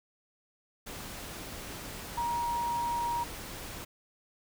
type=tone in noise; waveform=sine; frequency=946 Hz; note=A#5; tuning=25 cents sharp; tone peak=-29 dBFS; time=2.17-3.24 s; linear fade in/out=10 ms; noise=pink; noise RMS=-42 dBFS; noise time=0.86-3.85 s; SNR=+10 dB; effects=none